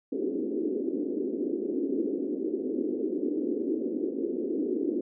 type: band-pass noise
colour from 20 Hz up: white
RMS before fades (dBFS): -30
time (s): 0.12-5.01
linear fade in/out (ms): 5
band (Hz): 250 to 410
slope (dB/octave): 48
effects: none